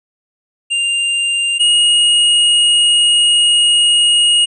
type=tone pair in turn; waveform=square; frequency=2794 / 2873 Hz; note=F7 / F7; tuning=0 / +48 cents; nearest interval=unison; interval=48 cents; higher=second; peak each=-14 / -9 dBFS; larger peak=second; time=0.7-1.59 / 1.59-4.46 s; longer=second; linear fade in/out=20 ms; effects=resampled to 24000 Hz